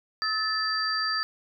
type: tone cluster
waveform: sine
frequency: 1287 / 1754 / 4693 Hz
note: E6 / A6 / D8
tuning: -42 / -6 / -2 cents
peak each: -30 / -30 / -28 dBFS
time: 0.22-1.23 s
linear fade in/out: 0 ms
effects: none